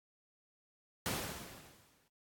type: noise with exponential decay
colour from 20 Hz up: pink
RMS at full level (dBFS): -34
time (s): 1.06-2.08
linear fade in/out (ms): 0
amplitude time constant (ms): 220
effects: high-pass 80 Hz 12 dB/octave + AAC 64 kbps